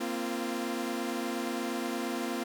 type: chord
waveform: sawtooth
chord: Bb suspended second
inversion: none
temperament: equal with one note detuned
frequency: 233.1 / 261.6 / 344.4 Hz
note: Bb3 / C4 / F4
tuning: 0 / 0 / -24 cents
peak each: -32 dBFS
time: 0-2.44 s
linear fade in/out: 10 ms
effects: none